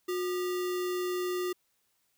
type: tone with sample-and-hold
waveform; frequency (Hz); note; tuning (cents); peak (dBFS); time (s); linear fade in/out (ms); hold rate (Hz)
sine; 361.2; F#4; -42; -29; 0.08-1.53; 10; 1575
effects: white hiss -74 dBFS RMS until 2.17 s